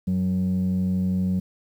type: tone pair together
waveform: sine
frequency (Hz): 92.5 / 185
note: F#2 / F#3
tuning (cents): 0 / 0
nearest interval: octave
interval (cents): 1200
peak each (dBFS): -26 / -19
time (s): 0.07-1.4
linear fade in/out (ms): 10
effects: tanh soft clip ceiling -18 dBFS + 9-bit

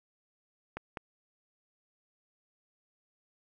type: clicks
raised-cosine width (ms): 0.5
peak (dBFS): -22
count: 2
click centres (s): 0.77 / 0.972
effects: none

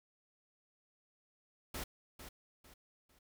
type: noise with echo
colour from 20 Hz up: pink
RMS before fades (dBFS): -42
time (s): 1.74-1.84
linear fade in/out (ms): 5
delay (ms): 450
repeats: 3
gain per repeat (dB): -9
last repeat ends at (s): 3.19
effects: none

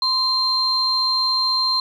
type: tone pair together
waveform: sine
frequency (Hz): 1037 / 4162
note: C6 / C8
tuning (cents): -16 / -10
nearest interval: 2 octaves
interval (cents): 2406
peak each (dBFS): -23 / -17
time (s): 0.02-1.8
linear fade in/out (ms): 2
effects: tanh soft clip ceiling -9 dBFS

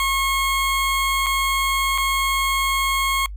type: tone with dropouts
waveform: 20% pulse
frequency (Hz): 1086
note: C#6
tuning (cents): -36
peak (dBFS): -14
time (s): 0-3.26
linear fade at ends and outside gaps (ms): 1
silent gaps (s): 1.262-1.266 / 1.978-1.982
effects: noise-tail reverb RT60 0.1 s tail -24 dB re dry + added 50 Hz sine -30 dBFS peak until 3.36 s

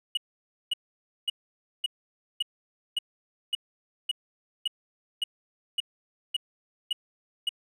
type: tone bursts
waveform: triangle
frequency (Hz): 2911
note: F#7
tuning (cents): -29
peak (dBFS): -22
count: 14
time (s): 0.15-7.492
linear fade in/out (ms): 5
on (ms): 23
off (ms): 540
effects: none

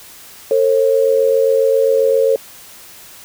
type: tone pair together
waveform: sine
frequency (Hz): 450.6 / 538.1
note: A4 / C5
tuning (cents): +41 / +48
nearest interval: minor third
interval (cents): 307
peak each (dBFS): -13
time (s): 0.51-2.36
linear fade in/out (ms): 2
effects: white hiss -39 dBFS RMS until 3.24 s

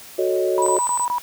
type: chord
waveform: sine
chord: D# half-diminished seventh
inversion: first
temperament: equal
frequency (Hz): 370 / 440 / 554.4 / 622.3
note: F#4 / A4 / C#5 / D#5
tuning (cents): 0 / 0 / 0 / 0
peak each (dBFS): -20 / -26 / -24 / -25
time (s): 0.18-0.79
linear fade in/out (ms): 10
type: tone bursts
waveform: sine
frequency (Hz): 974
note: B5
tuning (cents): -24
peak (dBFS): -19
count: 6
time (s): 0.58-1.183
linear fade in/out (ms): 0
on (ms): 83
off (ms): 21
type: tone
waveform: sine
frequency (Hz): 8010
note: B8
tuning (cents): +23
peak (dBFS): -23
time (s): 0.62-1.05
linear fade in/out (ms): 2
effects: white hiss -41 dBFS RMS until 1.22 s + high-pass 60 Hz 12 dB/octave

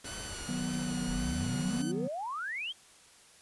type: noise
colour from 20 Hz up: pink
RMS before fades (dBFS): -43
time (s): 0.04-1.82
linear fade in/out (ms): 5
type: tone with vibrato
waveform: 5% pulse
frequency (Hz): 1480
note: F#6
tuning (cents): 0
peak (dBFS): -30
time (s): 0.05-1.92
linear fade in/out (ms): 10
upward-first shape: sine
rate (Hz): 1.8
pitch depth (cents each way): 44
type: chord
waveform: triangle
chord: B major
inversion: first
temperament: equal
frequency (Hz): 155.56 / 185 / 246.9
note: D#3 / F#3 / B3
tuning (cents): 0 / 0 / 0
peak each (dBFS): -37 / -35 / -33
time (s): 0.48-2.08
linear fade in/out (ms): 10
type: exponential sweep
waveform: sine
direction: up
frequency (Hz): 35.6 to 3326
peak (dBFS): -34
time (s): 1.07-2.73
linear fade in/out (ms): 20
effects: white hiss -58 dBFS RMS until 3.41 s + resampled to 24000 Hz

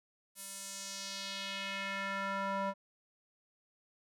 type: tone with band-pass filter sweep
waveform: square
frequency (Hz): 196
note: G3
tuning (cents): 0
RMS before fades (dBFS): -39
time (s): 0.35-2.74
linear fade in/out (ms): 50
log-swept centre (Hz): 11000 to 850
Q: 1.7
effects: none

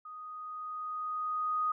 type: tone with level ramp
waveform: sine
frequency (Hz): 1244.5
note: D#6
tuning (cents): 0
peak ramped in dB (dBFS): -43 to -27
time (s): 0.05-1.72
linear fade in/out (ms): 5
effects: none

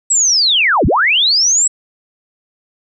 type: linear two-way sweep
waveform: sine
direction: down then up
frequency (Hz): 7902 to 32.7 to 7902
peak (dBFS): -9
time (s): 0.1-1.68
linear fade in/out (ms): 10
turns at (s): 0.86
effects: none

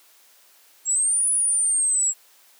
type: linear two-way sweep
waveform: sine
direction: up then down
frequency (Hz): 7459 to 9956 to 7560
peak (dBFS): -18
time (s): 0.85-2.14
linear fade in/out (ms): 50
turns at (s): 1.29
effects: white hiss -55 dBFS RMS until 2.59 s + high-pass 400 Hz 12 dB/octave

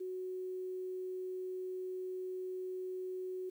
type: tone with quantisation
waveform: sine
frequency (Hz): 370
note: F#4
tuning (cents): 0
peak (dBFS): -38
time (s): 0-3.5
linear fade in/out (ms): 10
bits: 11
effects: none

